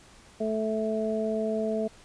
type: harmonic tone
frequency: 218.6 Hz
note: A3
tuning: 11 cents flat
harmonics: 1 / 2 / 3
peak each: -30 / -30 / -30 dBFS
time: 0.4-1.88 s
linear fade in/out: 10 ms
effects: pink hiss -54 dBFS RMS until 2.04 s + resampled to 22050 Hz